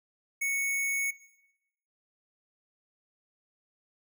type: tone with sample-and-hold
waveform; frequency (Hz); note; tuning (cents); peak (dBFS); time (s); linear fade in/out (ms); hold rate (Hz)
sine; 2217; C#7; 0; -27; 0.41-1.11; 10; 8820
effects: noise-tail reverb RT60 0.9 s tail -18 dB re dry